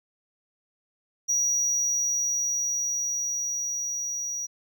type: tone with level ramp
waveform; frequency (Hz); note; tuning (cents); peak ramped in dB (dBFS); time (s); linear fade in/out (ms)
triangle; 5780; F#8; -41; -20 to -28; 1.28-4.47; 20
effects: none